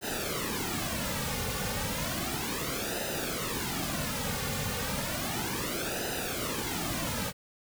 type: noise with flanger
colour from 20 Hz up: pink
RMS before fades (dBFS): -33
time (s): 0.01-7.33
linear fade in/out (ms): 50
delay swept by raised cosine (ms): 0.89 to 3.09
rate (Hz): 0.33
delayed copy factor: -0.75
effects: none